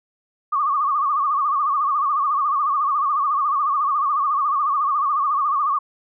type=tone with vibrato; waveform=sine; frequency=1158 Hz; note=D6; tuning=25 cents flat; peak=-17 dBFS; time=0.52-5.79 s; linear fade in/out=10 ms; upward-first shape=sine; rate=14 Hz; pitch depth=110 cents each way; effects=none